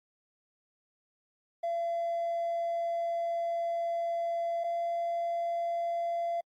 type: tone pair in turn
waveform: triangle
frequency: 679 / 682.9 Hz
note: F5 / F5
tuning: -49 / -39 cents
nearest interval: unison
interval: 10 cents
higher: second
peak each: -26 dBFS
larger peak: neither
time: 1.63-4.64 / 4.64-6.41 s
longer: first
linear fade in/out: 10 ms
effects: tanh soft clip ceiling -25 dBFS + AAC 64 kbps